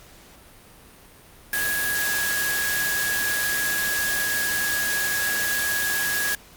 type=tone in noise; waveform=sine; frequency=1661.2 Hz; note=G#6; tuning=in tune; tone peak=-24 dBFS; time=1.53-6.35 s; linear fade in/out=2 ms; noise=white; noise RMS=-27 dBFS; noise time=1.53-6.35 s; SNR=0 dB; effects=pink hiss -49 dBFS RMS until 6.56 s + Opus 48 kbps